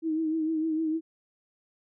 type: tone with vibrato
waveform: sine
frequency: 317.6 Hz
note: D#4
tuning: 36 cents sharp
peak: -25 dBFS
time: 0.02-1.01 s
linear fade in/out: 50 ms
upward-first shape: triangle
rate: 6.6 Hz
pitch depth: 54 cents each way
effects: none